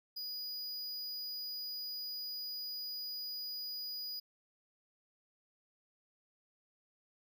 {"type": "tone", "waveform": "square", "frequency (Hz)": 4920, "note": "D#8", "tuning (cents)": -20, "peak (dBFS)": -40, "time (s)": [0.16, 4.2], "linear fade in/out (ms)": 10, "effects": []}